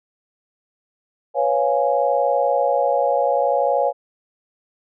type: chord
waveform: sine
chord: C# dominant seventh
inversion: third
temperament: equal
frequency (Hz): 493.9 / 554.4 / 698.5 / 830.6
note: B4 / C#5 / E#5 / G#5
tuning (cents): 0 / 0 / 0 / 0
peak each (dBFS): -23 / -19 / -22 / -22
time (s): 1.34-3.93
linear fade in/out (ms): 50
effects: none